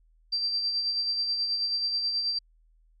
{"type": "tone with tremolo", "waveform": "sine", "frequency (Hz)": 4699, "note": "D8", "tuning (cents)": 0, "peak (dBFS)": -24, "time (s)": [0.32, 2.39], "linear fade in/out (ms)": 10, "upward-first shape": "sine", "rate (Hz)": 9.3, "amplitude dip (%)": 40, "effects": ["added 40 Hz sine -59 dBFS peak until 3 s"]}